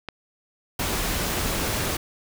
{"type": "click", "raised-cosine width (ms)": 0.3, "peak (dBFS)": -16, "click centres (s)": 0.087}
{"type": "noise", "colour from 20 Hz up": "pink", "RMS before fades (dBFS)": -26, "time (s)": [0.79, 1.97], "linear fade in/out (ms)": 5}
{"effects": []}